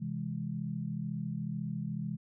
sine chord, C augmented, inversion none, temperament equal with one note detuned, 130.81 / 164.81 / 206.9 Hz, C3 / E3 / G#3, 0 / 0 / -6 cents, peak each -39 / -37 / -38 dBFS, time 0-2.17 s, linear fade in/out 20 ms, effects none

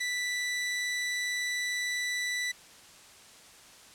sawtooth tone, 1975.5 Hz, B6, in tune, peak -26 dBFS, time 0-2.52 s, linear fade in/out 10 ms, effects white hiss -53 dBFS RMS until 3.94 s + low-pass 9000 Hz 12 dB/octave

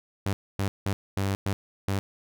sawtooth tone bursts at uneven times, 98 Hz, G2, in tune, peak -21 dBFS, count 6, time 0.26-0.33 / 0.59-0.68 / 0.86-0.93 / 1.17-1.35 / 1.46-1.53 / 1.88-1.99 s, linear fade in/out 0 ms, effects none

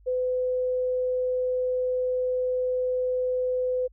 sine tone, 505 Hz, B4, 39 cents sharp, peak -23 dBFS, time 0.06-3.88 s, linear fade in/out 20 ms, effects added 50 Hz sine -52 dBFS peak until 3.92 s

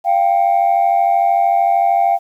sine tone pair together, 692.8 / 786 Hz, F5 / G5, -14 / +4 cents, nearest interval major second, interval 218 cents, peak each -12 dBFS, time 0.04-2.19 s, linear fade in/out 50 ms, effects tanh soft clip ceiling -7 dBFS + 8-bit

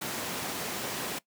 pink high-pass noise, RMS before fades -35 dBFS, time 0.01-1.19 s, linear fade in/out 10 ms, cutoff 190 Hz, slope 12 dB/octave, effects noise-tail reverb RT60 0.1 s tail -20 dB re dry

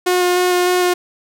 sawtooth tone with vibrato, 359.7 Hz, F#4, 49 cents flat, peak -9 dBFS, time 0.06-0.94 s, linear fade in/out 10 ms, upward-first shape square, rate 3.3 Hz, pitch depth 9 cents each way, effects none

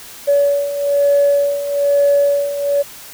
sine beating tone pair, 568 / 569.1 Hz, C#5 / C#5, +42 / +45 cents, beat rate 1.1 Hz, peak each -17 / -12 dBFS, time 0.27-2.83 s, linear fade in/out 20 ms, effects tanh soft clip ceiling -5 dBFS + white hiss -36 dBFS RMS until 3.13 s

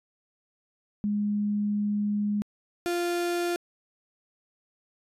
sine / 35% pulse tone pair in turn, 207 / 348.1 Hz, G#3 / F4, -5 / -6 cents, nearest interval major sixth, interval 899 cents, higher second, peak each -24 dBFS, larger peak neither, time 1.04-2.42 / 2.86-3.56 s, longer first, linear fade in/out 0 ms, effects resampled to 32000 Hz

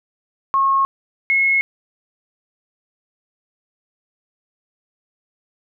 sine tone pair in turn, 1087 / 2174 Hz, C#6 / C#7, -34 / -34 cents, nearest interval octave, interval 1200 cents, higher second, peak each -13 dBFS, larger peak neither, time 0.54-0.85 / 1.3-1.61 s, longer neither, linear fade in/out 0 ms, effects none

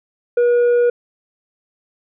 sine tone with tanh clipping, 481.6 Hz, B4, 44 cents flat, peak -12 dBFS, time 0.37-0.9 s, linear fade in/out 5 ms, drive 4 dB, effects none

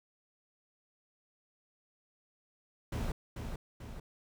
brown noise with echo, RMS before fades -35 dBFS, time 2.92-3.12 s, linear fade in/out 5 ms, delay 440 ms, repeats 2, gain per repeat -5 dB, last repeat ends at 4 s, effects none

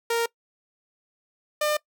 sawtooth tone pair in turn, 464.9 / 601.4 Hz, A#4 / D5, -5 / +41 cents, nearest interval major third, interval 446 cents, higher second, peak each -18 dBFS, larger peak neither, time 0.1-0.26 / 1.61-1.77 s, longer neither, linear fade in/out 5 ms, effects noise-tail reverb RT60 0.1 s tail -22 dB re dry

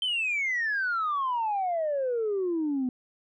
sine exponential sweep, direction down, 3136 to 246.9 Hz, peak -24 dBFS, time 0.02-2.89 s, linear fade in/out 2 ms, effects tanh soft clip ceiling -22 dBFS

